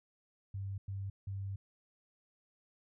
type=tone bursts at uneven times; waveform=sine; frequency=98 Hz; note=G2; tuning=in tune; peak=-37 dBFS; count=3; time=0.54-0.78 / 0.88-1.1 / 1.27-1.56 s; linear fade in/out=5 ms; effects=none